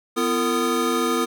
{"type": "tone cluster", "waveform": "square", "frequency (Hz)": [249.9, 341, 455.1, 1237], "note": ["B3", "F4", "A#4", "D#6"], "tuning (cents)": [21, -41, -42, -10], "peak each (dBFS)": -26, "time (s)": [0.16, 1.26], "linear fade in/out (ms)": 20, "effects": []}